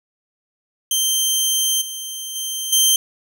15% pulse tone with level steps, 3136 Hz, G7, in tune, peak -9 / -20 / -16 / -5 dBFS, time 0.91-2.96 s, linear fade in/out 2 ms, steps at 1.81 / 2.35 / 2.72 s, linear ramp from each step 10 ms, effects none

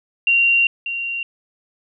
sine tone pair in turn, 2761 / 2761 Hz, F7 / F7, -20 / -20 cents, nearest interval unison, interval 0 cents, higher neither, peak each -12 / -22 dBFS, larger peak first, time 0.27-0.67 / 0.86-1.23 s, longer first, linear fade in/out 2 ms, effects none

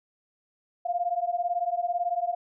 sine beating tone pair, 692 / 710 Hz, F5 / F5, -16 / +28 cents, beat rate 18 Hz, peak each -28 dBFS, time 0.85-2.35 s, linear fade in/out 10 ms, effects none

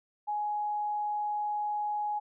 sine tone, 836 Hz, G#5, 11 cents sharp, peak -29 dBFS, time 0.27-2.2 s, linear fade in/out 20 ms, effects none

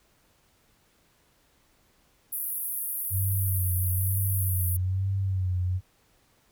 white band-pass noise, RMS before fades -32 dBFS, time 2.32-4.77 s, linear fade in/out 10 ms, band 10000 to 16000 Hz, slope 96 dB/octave
sine tone with vibrato, 93.8 Hz, F#2, 24 cents sharp, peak -24 dBFS, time 3.1-5.81 s, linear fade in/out 50 ms, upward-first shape sine, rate 1.1 Hz, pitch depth 66 cents each way
effects pink hiss -65 dBFS RMS until 6.51 s

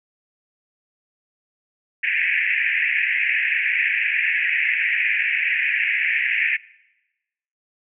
white band-pass noise, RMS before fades -21 dBFS, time 2.03-6.57 s, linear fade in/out 10 ms, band 1700 to 2600 Hz, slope 96 dB/octave, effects noise-tail reverb RT60 1.0 s tail -22 dB re dry

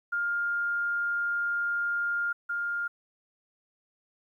sine tone pair in turn, 1407 / 1407 Hz, F6 / F6, +12 / +12 cents, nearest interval unison, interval 0 cents, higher neither, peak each -26 / -28 dBFS, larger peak first, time 0.12-2.33 / 2.49-2.88 s, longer first, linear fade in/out 10 ms, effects 11-bit

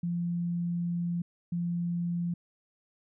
sine tone pair in turn, 172.7 / 172.7 Hz, F3 / F3, -19 / -19 cents, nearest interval unison, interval 0 cents, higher neither, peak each -28 dBFS, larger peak neither, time 0.03-1.22 / 1.52-2.34 s, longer first, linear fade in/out 5 ms, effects none

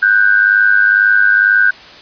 sine tone pair together, 1480 / 1582.1 Hz, F#6 / G6, 0 / +16 cents, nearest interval minor second, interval 116 cents, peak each -10 dBFS, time 0.02-1.71 s, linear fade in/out 10 ms, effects white hiss -36 dBFS RMS until 2.01 s + resampled to 11025 Hz

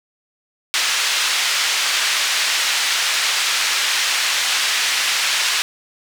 pink band-pass noise, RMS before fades -19 dBFS, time 0.74-5.62 s, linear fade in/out 0 ms, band 1900 to 6200 Hz, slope 12 dB/octave, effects none

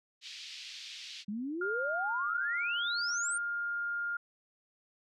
pink band-pass noise, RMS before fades -46 dBFS, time 0.21-1.25 s, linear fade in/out 50 ms, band 2700 to 5100 Hz, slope 24 dB/octave
sine exponential sweep, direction up, 196.3 to 9120 Hz, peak -34 dBFS, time 1.28-3.38 s, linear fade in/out 5 ms
sine tone, 1409 Hz, F6, 15 cents sharp, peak -32 dBFS, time 1.61-4.17 s, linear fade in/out 5 ms
effects none

